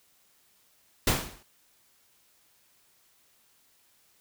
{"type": "noise with exponential decay", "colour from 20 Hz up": "pink", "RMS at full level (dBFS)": -20, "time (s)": [1.07, 1.43], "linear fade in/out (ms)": 5, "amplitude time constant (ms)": 78, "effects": ["white hiss -65 dBFS RMS until 4.2 s"]}